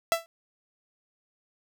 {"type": "tone with exponential decay", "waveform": "sawtooth", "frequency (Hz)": 665, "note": "E5", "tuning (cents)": 15, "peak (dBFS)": -14, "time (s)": [0.12, 0.26], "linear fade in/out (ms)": 0, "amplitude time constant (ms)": 30, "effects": []}